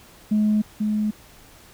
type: tone pair in turn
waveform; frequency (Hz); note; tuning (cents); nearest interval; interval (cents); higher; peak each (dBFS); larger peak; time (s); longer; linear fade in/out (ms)
sine; 212.3 / 212.3; G#3 / G#3; +38 / +38; unison; 0; neither; -15 / -19; first; 0.31-0.62 / 0.8-1.11; neither; 10
effects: tanh soft clip ceiling -13 dBFS + pink hiss -49 dBFS RMS until 1.73 s